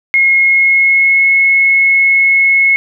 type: tone with pitch glide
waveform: sine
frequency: 2158 to 2181 Hz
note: C#7 to C#7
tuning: -47 to -29 cents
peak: -6 dBFS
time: 0.14-2.76 s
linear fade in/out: 0 ms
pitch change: +18 cents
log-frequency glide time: 0.38-1.27 s
effects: none